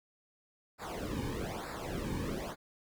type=noise with flanger; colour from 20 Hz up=brown; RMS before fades=-38 dBFS; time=0.78-2.56 s; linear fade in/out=50 ms; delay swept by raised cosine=0.32 to 1.52 ms; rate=1.1 Hz; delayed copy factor=-0.95; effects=none